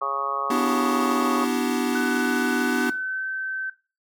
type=harmonic tone; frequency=138.59 Hz; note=C#3; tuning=in tune; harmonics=3 / 4 / 5 / 6 / 7 / 8 / 9; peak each=-37 / -34 / -36 / -36 / -37 / -25 / -29 dBFS; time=0.01-1.45 s; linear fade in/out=10 ms
type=chord; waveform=square; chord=E minor seventh; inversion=second; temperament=equal with one note detuned; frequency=246.9 / 293.7 / 329.6 / 384.8 Hz; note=B3 / D4 / E4 / G4; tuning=0 / 0 / 0 / -32 cents; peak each=-25 / -27 / -31 / -29 dBFS; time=0.5-2.9 s; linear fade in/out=5 ms
type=tone with pitch glide; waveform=sine; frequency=1493 to 1542.1 Hz; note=F#6 to G6; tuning=+15 to -29 cents; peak=-25 dBFS; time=1.95-3.7 s; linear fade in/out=5 ms; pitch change=+56 cents; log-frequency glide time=2.64-3.27 s
effects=noise-tail reverb RT60 0.3 s tail -17 dB re dry + MP3 96 kbps